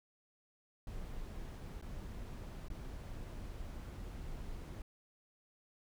brown noise with dropouts, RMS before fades -45 dBFS, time 0.87-4.82 s, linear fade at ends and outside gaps 2 ms, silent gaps 1.814-1.823 / 2.684-2.701 s, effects none

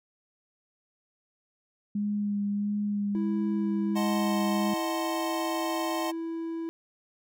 sine tone with vibrato, 204.9 Hz, G#3, 23 cents flat, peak -26 dBFS, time 1.95-4.74 s, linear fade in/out 5 ms, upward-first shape sine, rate 1.5 Hz, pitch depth 17 cents each way
triangle tone, 329.6 Hz, E4, in tune, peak -29 dBFS, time 3.15-6.69 s, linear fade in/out 0 ms
square chord, D# diminished seventh, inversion none, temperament equal, 622.3 / 740 / 880 / 1046.5 Hz, D#5 / F#5 / A5 / C6, 0 / 0 / 0 / 0 cents, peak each -35 / -37 / -38 / -36 dBFS, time 3.95-6.12 s, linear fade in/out 20 ms
effects none

